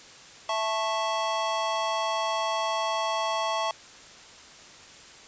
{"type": "chord", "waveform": "square", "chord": "A major", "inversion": "second", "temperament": "just", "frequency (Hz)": [660, 880, 1100], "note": ["E5", "A5", "C#6"], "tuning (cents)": [2, 0, -14], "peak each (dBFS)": -31, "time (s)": [0.49, 3.71], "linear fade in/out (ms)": 2, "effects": ["white hiss -48 dBFS RMS until 5.27 s", "resampled to 16000 Hz"]}